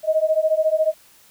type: beating tone pair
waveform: sine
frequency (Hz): 622.3 / 636.3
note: D#5 / D#5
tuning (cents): 0 / +39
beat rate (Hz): 14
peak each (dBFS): -19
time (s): 0.03-0.94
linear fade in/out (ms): 50
effects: white hiss -52 dBFS RMS until 1.3 s